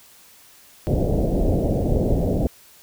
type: low-pass noise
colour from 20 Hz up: pink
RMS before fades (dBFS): -20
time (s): 0.87-2.47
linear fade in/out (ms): 0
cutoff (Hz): 660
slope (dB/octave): 48
effects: white hiss -50 dBFS RMS until 2.82 s